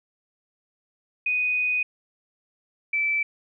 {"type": "tone pair in turn", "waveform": "sine", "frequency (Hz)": [2489, 2320], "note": ["D#7", "D7"], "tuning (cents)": [0, -22], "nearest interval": "minor second", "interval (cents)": 122, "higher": "first", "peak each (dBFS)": -21, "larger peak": "neither", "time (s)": [[1.26, 1.83], [2.93, 3.23]], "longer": "first", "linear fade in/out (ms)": 5, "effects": []}